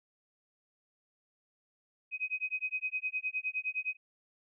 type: tone with tremolo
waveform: sine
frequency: 2519 Hz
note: D#7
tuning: 21 cents sharp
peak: -29 dBFS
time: 2.11-3.97 s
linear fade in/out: 50 ms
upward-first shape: sine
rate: 9.7 Hz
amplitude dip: 100%
effects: none